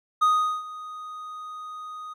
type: tone with ADSR envelope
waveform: triangle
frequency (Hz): 1244.5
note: D#6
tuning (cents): 0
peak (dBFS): -14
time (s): 0.21-2.14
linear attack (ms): 16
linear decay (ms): 400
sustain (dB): -19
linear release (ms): 16
effects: none